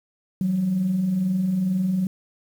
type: tone pair together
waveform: sine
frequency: 164.81 / 187 Hz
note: E3 / F#3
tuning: 0 / +19 cents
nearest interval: major second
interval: 219 cents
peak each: -31 / -19 dBFS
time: 0.41-2.07 s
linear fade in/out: 2 ms
effects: tanh soft clip ceiling -14 dBFS + 8-bit